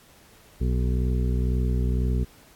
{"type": "harmonic tone", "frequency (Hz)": 62, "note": "B1", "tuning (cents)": 7, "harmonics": [1, 2, 3, 4, 6, 7], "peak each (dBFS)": [-22, -28, -32, -34, -38, -39], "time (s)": [0.6, 2.25], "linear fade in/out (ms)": 20, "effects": ["pink hiss -54 dBFS RMS until 2.55 s", "AAC 64 kbps"]}